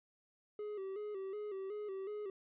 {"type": "tone with vibrato", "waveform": "triangle", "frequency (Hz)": 401.8, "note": "G4", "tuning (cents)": 43, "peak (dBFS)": -38, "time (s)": [0.59, 2.3], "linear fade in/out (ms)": 2, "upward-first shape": "square", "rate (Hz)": 2.7, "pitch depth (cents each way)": 74, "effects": ["resampled to 8000 Hz"]}